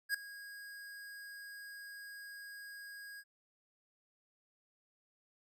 square tone with ADSR envelope, 1641 Hz, G#6, 21 cents flat, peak -30 dBFS, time 0.09-3.24 s, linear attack 53 ms, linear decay 3 ms, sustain -18 dB, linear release 51 ms, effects none

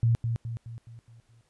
sine tone with echo, 115.8 Hz, A#2, 11 cents flat, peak -19 dBFS, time 0.03-0.15 s, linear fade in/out 0 ms, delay 210 ms, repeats 6, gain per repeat -6 dB, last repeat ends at 1.41 s, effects pink hiss -70 dBFS RMS until 1.49 s + resampled to 24000 Hz

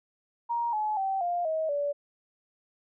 sine tone with pitch steps, 941 / 853 / 773.2 / 700.9 / 635.3 / 575.9 Hz, A#5 / G#5 / G5 / F5 / D#5 / D5, +16 / +46 / -24 / +6 / +36 / -34 cents, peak -26 dBFS, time 0.49-1.93 s, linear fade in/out 20 ms, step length 240 ms, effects none

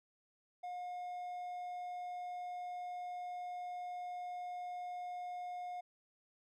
triangle tone, 717 Hz, F5, 45 cents sharp, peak -39 dBFS, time 0.63-5.81 s, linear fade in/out 10 ms, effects none

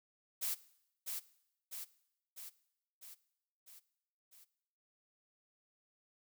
blue noise with echo, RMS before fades -37 dBFS, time 0.41-0.55 s, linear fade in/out 20 ms, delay 650 ms, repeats 6, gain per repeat -4 dB, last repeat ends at 4.45 s, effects noise-tail reverb RT60 0.8 s tail -19 dB re dry

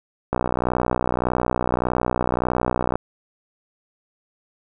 click train, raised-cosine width 1 ms, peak -6 dBFS, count 163, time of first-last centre 0.33-2.956 s, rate 61.7 Hz, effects none

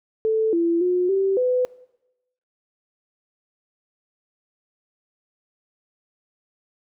sine tone with pitch steps, 440.4 / 337.6 / 359.9 / 388 / 502 Hz, A4 / E4 / F#4 / G4 / B4, +2 / +41 / -48 / -18 / +28 cents, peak -17 dBFS, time 0.25-1.65 s, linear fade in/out 0 ms, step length 280 ms, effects noise-tail reverb RT60 0.9 s tail -21 dB re dry

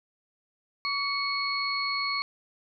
sine tone cluster, 1135 / 2216 / 4333 Hz, C#6 / C#7 / C#8, +41 / -1 / -40 cents, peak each -31 dBFS, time 0.85-2.22 s, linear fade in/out 0 ms, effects none

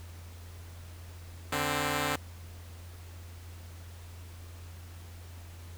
5% pulse tone pair together, 146.8 / 261.9 Hz, D3 / C4, 0 / +2 cents, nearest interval minor seventh, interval 1002 cents, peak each -20 dBFS, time 1.52-2.16 s, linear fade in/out 5 ms, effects added 86 Hz sine -44 dBFS peak until 5.77 s + pink hiss -54 dBFS RMS until 5.77 s

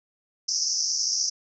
white band-pass noise, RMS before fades -26 dBFS, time 0.48-1.3 s, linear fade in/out 10 ms, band 5100 to 6100 Hz, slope 96 dB/octave, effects none

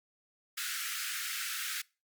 pink high-pass noise, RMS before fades -37 dBFS, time 0.57-1.82 s, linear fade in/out 10 ms, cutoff 1300 Hz, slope 96 dB/octave, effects noise-tail reverb RT60 0.3 s tail -24 dB re dry + Opus 48 kbps

